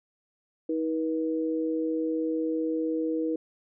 sine tone pair together, 318.5 / 482.9 Hz, D#4 / B4, +41 / -39 cents, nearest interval perfect fifth, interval 720 cents, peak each -27 / -30 dBFS, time 0.69-3.36 s, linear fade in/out 5 ms, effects none

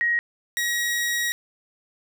sine / sawtooth tone pair in turn, 1889 / 1901 Hz, A#6 / A#6, +22 / +33 cents, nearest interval unison, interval 11 cents, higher second, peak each -19 dBFS, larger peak neither, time 0.01-0.19 / 0.57-1.32 s, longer second, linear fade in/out 0 ms, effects none

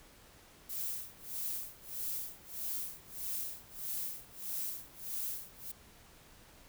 violet noise with tremolo, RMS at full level -37 dBFS, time 0.69-5.72 s, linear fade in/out 10 ms, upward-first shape sine, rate 1.6 Hz, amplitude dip 95%, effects pink hiss -59 dBFS RMS until 6.68 s

